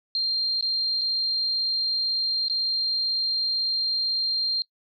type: tone with dropouts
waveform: sine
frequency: 4186 Hz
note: C8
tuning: in tune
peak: -22 dBFS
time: 0.15-4.62 s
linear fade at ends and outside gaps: 1 ms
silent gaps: 0.61-0.625 / 1.012-1.016 / 2.483-2.498 s
effects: noise-tail reverb RT60 0.1 s tail -22 dB re dry